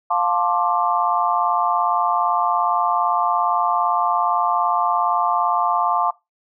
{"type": "chord", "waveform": "sine", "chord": "D minor seventh", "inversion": "first", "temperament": "just", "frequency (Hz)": [704.8, 881, 1057.2, 1174.7], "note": ["F5", "A5", "C6", "D6"], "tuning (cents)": [16, 2, 18, 0], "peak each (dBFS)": -22, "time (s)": [0.1, 6.11], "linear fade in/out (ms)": 10, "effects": ["noise-tail reverb RT60 0.2 s tail -20 dB re dry"]}